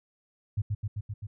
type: tone with echo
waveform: sine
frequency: 103.83 Hz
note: G#2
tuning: in tune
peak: -24 dBFS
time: 0.57-0.62 s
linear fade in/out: 10 ms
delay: 130 ms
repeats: 5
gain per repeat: -2 dB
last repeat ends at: 1.27 s
effects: none